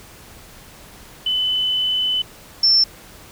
sine tone pair in turn, 3014 / 5370 Hz, F#7 / E8, +31 / +31 cents, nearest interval minor seventh, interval 1000 cents, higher second, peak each -17 / -11 dBFS, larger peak second, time 1.26-2.22 / 2.63-2.84 s, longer first, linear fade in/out 5 ms, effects pink hiss -43 dBFS RMS until 3.31 s

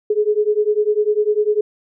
sine beating tone pair, 416.5 / 426.5 Hz, G#4 / G#4, +5 / +46 cents, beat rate 10 Hz, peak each -17 dBFS, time 0.1-1.61 s, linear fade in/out 5 ms, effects none

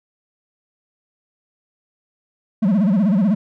triangle tone with vibrato, 199.2 Hz, G3, 28 cents sharp, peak -11 dBFS, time 2.62-3.35 s, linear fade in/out 10 ms, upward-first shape sine, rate 16 Hz, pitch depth 210 cents each way, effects none

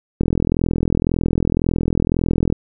click train, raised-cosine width 3 ms, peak -4 dBFS, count 98, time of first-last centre 0.21-2.525 s, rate 41.9 Hz, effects none

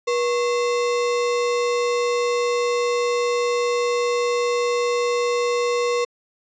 sine tone with sample-and-hold, 482.5 Hz, B4, 40 cents flat, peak -18 dBFS, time 0.07-6.05 s, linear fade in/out 10 ms, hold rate 1575 Hz, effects resampled to 16000 Hz

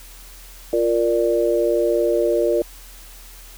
sine chord, Bb major, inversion second, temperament equal, 349.2 / 466.2 / 587.3 Hz, F4 / Bb4 / D5, 0 / 0 / 0 cents, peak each -20 dBFS, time 0.73-2.62 s, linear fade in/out 2 ms, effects added 41 Hz sine -41 dBFS peak until 3.57 s + white hiss -44 dBFS RMS until 3.57 s

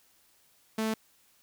sawtooth tone, 220 Hz, A3, in tune, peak -24 dBFS, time 0.78-0.94 s, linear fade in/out 5 ms, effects white hiss -65 dBFS RMS until 1.42 s

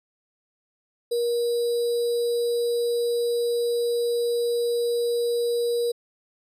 sine tone with sample-and-hold, 474.8 Hz, A#4, 32 cents sharp, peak -21 dBFS, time 1.11-5.92 s, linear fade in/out 10 ms, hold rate 4410 Hz, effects resampled to 32000 Hz

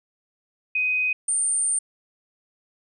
sine tone pair in turn, 2506 / 8930 Hz, D#7 / C#9, +12 / +12 cents, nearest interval octave + minor seventh, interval 2200 cents, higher second, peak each -20 dBFS, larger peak neither, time 0.75-1.13 / 1.28-1.79 s, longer second, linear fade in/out 5 ms, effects none

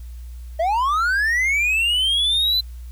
triangle linear sweep, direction up, 622.3 to 4070 Hz, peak -15 dBFS, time 0.59-2.61 s, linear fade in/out 10 ms, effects added 60 Hz sine -32 dBFS peak until 2.91 s + white hiss -55 dBFS RMS until 2.91 s

